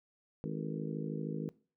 harmonic tone with a mistuned harmonic, 53 Hz, G#1, 36 cents sharp, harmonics 3 / 4 / 5 / 6 / 7 / 8 / 9, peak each -39 / -41 / -43 / -45 / -46 / -47 / -48 dBFS, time 0.44-1.49 s, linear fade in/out 0 ms, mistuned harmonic 8, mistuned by +67 cents, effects noise-tail reverb RT60 0.4 s tail -21 dB re dry

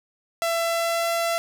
sawtooth tone with pitch glide, 670 to 674.7 Hz, E5 to E5, +28 to +40 cents, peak -18 dBFS, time 0.42-1.38 s, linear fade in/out 0 ms, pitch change +12 cents, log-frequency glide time 0.61-1.12 s, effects none

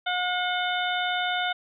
harmonic tone with a mistuned harmonic, 722 Hz, F#5, 43 cents flat, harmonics 1 / 2 / 3 / 4 / 5, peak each -28 / -29 / -34 / -34 / -32 dBFS, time 0.06-1.53 s, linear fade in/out 10 ms, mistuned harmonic 4, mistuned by +69 cents, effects none

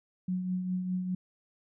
sine tone with tremolo, 183.2 Hz, F#3, 17 cents flat, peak -27 dBFS, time 0.28-1.15 s, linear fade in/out 5 ms, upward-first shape triangle, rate 4.9 Hz, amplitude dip 50%, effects none

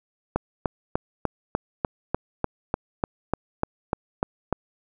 click train, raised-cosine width 1 ms, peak -8 dBFS, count 15, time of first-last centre 0.36-4.527 s, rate 3.36 Hz, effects none

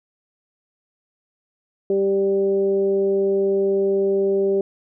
sine tone with frequency modulation, 392 Hz, G4, in tune, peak -16 dBFS, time 1.9-4.61 s, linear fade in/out 2 ms, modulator 196 Hz, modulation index 0.53, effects none

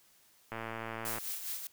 click train, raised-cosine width 0.5 ms, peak -24 dBFS, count 76, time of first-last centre 0.52-1.184 s, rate 113 Hz
blue noise with tremolo, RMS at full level -37 dBFS, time 1.05-1.67 s, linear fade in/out 2 ms, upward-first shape sine, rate 4.9 Hz, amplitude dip 55%
effects white hiss -65 dBFS RMS until 1.72 s

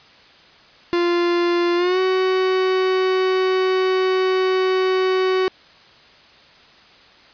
45% pulse tone with pitch glide, 347.4 to 374.5 Hz, F4 to F#4, -9 to +21 cents, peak -16 dBFS, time 0.93-5.48 s, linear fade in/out 0 ms, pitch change +130 cents, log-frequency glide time 1.76-1.99 s, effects white hiss -48 dBFS RMS until 7.33 s + resampled to 11025 Hz

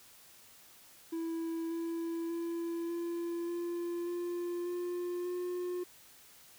triangle tone with pitch steps, 329.6 / 333.4 / 337.3 / 341.2 / 345.2 / 349.2 / 353.3 / 357.4 Hz, E4 / E4 / E4 / F4 / F4 / F4 / F4 / F4, 0 / +20 / +40 / -40 / -20 / 0 / +20 / +40 cents, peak -32 dBFS, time 1.12-5.84 s, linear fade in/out 10 ms, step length 590 ms, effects white hiss -58 dBFS RMS until 6.58 s

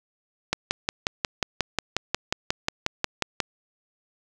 click train, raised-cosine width 0.2 ms, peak -5 dBFS, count 17, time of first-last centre 0.53-3.403 s, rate 5.57 Hz, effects none

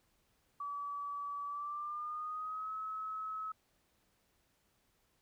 sine tone with pitch glide, 1147 to 1287.5 Hz, D6 to E6, -41 to -41 cents, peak -38 dBFS, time 0.6-3.52 s, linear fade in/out 5 ms, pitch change +200 cents, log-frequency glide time 1.46-2.72 s, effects pink hiss -75 dBFS RMS until 5.21 s

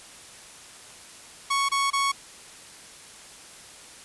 sawtooth tone bursts, 1108.7 Hz, C#6, in tune, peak -18 dBFS, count 3, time 1.5-2.12 s, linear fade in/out 10 ms, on 190 ms, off 25 ms, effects white hiss -46 dBFS RMS until 4.04 s + resampled to 24000 Hz

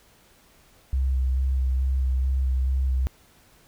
sine tone with vibrato, 65.3 Hz, C2, 3 cents flat, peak -20 dBFS, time 0.93-3.07 s, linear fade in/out 0 ms, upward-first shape square, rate 2.3 Hz, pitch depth 17 cents each way, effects pink hiss -57 dBFS RMS until 3.67 s

